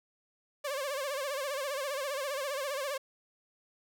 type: tone with vibrato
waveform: sawtooth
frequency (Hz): 556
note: C#5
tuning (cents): +5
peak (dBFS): -29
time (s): 0.64-2.98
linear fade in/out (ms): 10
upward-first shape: sine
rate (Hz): 15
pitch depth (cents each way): 110
effects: none